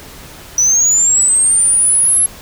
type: linear sweep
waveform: sine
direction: up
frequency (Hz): 5870 to 11110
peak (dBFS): -6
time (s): 0.58-2.26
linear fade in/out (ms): 2
effects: tanh soft clip ceiling -7 dBFS + pink hiss -35 dBFS RMS until 2.41 s